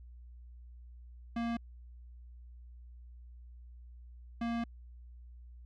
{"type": "tone bursts at uneven times", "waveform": "square", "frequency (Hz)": 233.1, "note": "A#3", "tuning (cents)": 0, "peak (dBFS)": -33, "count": 2, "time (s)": [[1.36, 1.57], [4.41, 4.64]], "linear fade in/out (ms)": 5, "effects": ["added 60 Hz sine -49 dBFS peak until 5.65 s", "low-pass 3000 Hz 12 dB/octave"]}